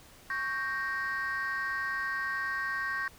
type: chord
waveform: sine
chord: G diminished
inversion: second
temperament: equal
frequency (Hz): 1108.7 / 1568 / 1864.7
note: Db6 / G6 / Bb6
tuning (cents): 0 / 0 / 0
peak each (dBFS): -35 / -32 / -33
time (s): 0.3-3.08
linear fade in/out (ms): 2
effects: tanh soft clip ceiling -26 dBFS + pink hiss -55 dBFS RMS until 3.18 s